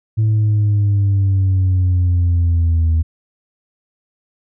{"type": "exponential sweep", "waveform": "sine", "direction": "down", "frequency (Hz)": [110, 80], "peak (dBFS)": -9, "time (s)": [0.17, 3.03], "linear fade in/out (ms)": 20, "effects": ["tanh soft clip ceiling -10 dBFS"]}